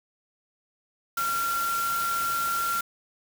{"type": "tone in noise", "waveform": "sine", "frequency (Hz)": 1374, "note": "F6", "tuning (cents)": -29, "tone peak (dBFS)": -25, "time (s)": [1.17, 2.81], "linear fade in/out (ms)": 5, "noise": "white", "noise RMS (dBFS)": -34, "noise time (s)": [1.17, 2.81], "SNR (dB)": 6, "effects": []}